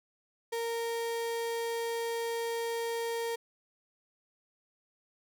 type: tone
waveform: 35% pulse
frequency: 463 Hz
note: A#4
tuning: 12 cents flat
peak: -30 dBFS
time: 0.52-3.36 s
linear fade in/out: 10 ms
effects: none